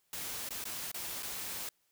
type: noise with dropouts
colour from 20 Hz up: white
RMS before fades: -40 dBFS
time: 0.13-1.69 s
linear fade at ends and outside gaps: 2 ms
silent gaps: 0.49-0.506 / 0.641-0.653 / 0.916-0.943 / 1.225-1.23 s
effects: white hiss -75 dBFS RMS until 1.91 s